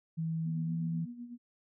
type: tone with pitch glide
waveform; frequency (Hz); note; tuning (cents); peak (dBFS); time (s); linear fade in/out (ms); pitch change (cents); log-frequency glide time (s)
sine; 162.3 to 165.9; E3 to E3; -27 to +11; -31; 0.17-1.06; 20; +38; 0.64-0.71
type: tone with tremolo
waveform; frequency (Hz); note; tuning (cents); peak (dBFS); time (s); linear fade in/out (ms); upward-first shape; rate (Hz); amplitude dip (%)
sine; 240.5; B3; -46; -39; 0.44-1.38; 50; sine; 8; 65
effects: none